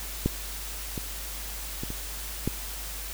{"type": "clicks", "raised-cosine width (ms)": 3, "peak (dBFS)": [-10, -19, -19, -23, -12], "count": 5, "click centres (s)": [0.26, 0.978, 1.835, 1.904, 2.476], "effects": ["added 50 Hz sine -38 dBFS peak until 3.13 s", "white hiss -38 dBFS RMS until 3.13 s"]}